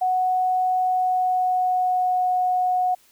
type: tone with pitch glide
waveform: sine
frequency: 739 to 731.8 Hz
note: F#5 to F#5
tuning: -2 to -19 cents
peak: -18 dBFS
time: 0.01-2.95 s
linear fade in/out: 10 ms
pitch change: -17 cents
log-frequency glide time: 0.78-2.31 s
effects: white hiss -57 dBFS RMS until 3.11 s